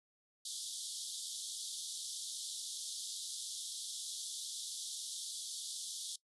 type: band-pass noise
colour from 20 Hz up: pink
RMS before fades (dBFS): -44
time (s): 0.45-6.16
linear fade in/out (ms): 5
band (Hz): 3300 to 11000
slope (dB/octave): 96
effects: noise-tail reverb RT60 0.1 s tail -20 dB re dry